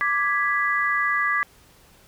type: chord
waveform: sine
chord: G# diminished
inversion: second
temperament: equal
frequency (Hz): 1174.7 / 1661.2 / 1975.5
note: D6 / G#6 / B6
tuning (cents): 0 / 0 / 0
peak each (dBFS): -24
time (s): 0.01-1.43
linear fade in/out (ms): 0
effects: pink hiss -54 dBFS RMS until 2.07 s